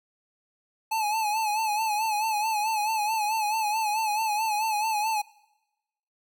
square tone with vibrato, 861 Hz, A5, 38 cents flat, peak -25 dBFS, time 0.91-5.22 s, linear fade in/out 10 ms, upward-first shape sine, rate 4.6 Hz, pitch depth 68 cents each way, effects noise-tail reverb RT60 1.0 s tail -23 dB re dry

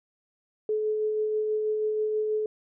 sine tone with tremolo, 429.3 Hz, A4, 43 cents flat, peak -23 dBFS, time 0.69-2.46 s, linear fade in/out 2 ms, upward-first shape sine, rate 6.2 Hz, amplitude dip 25%, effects none

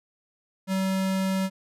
square tone, 190.7 Hz, G3, 47 cents flat, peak -24 dBFS, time 0.67-1.5 s, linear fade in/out 50 ms, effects resampled to 32000 Hz

